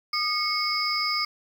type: tone cluster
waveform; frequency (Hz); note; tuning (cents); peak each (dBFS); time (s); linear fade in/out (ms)
sine; 1224 / 2186 / 4790 / 5150; D#6 / C#7 / D8 / E8; -29 / -25 / +33 / -41; -29; 0.13-1.25; 5
effects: 8-bit